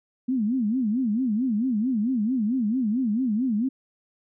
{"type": "tone with vibrato", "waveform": "sine", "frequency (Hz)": 233.8, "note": "A#3", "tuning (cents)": 5, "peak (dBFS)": -21, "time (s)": [0.28, 3.69], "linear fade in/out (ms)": 10, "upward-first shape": "sine", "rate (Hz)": 4.5, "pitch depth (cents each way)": 230, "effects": []}